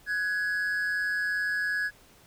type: tone pair together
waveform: triangle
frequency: 1492 / 1674.7 Hz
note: F#6 / G#6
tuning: +14 / +14 cents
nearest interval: major second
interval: 200 cents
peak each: -33 / -25 dBFS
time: 0.06-1.91 s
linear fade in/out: 50 ms
effects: pink hiss -57 dBFS RMS until 2.26 s